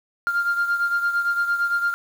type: beating tone pair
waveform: sine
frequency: 1396.9 / 1405.7 Hz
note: F6 / F6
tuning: 0 / +11 cents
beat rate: 8.8 Hz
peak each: -19 / -25 dBFS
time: 0.27-1.94 s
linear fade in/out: 0 ms
effects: tanh soft clip ceiling -15 dBFS + 7-bit